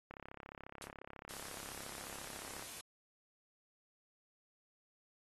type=click train; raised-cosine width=0.5 ms; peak=-33 dBFS; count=87; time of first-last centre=0.11-2.625 s; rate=34.2 Hz
type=noise with exponential decay; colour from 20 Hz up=white; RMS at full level=-44 dBFS; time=0.82-0.93 s; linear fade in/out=0 ms; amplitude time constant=22 ms
type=noise; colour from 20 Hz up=white; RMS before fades=-49 dBFS; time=1.29-2.81 s; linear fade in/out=2 ms
effects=AAC 32 kbps